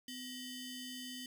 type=ring-modulated tone; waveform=sawtooth; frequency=1643 Hz; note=G#6; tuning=19 cents flat; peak=-37 dBFS; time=0.08-1.26 s; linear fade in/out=2 ms; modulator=1390 Hz; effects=none